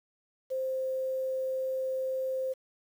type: tone with quantisation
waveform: sine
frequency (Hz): 523.3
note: C5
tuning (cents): 0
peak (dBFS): -29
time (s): 0.5-2.54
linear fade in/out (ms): 20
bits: 9
effects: none